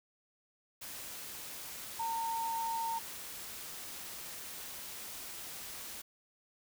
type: tone in noise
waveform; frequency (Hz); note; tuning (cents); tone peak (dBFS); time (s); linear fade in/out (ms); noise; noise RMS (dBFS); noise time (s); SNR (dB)
sine; 913; A#5; -36; -33; 1.99-2.99; 10; white; -45; 0.81-6.02; +9
effects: none